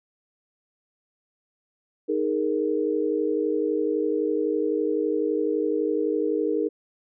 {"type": "chord", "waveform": "sine", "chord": "D# suspended fourth", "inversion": "none", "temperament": "just", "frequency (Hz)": [311.1, 414.8, 466.7], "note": ["D#4", "G#4", "A#4"], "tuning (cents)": [0, -2, 2], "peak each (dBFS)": -26, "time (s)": [2.08, 6.69], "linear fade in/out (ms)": 20, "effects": []}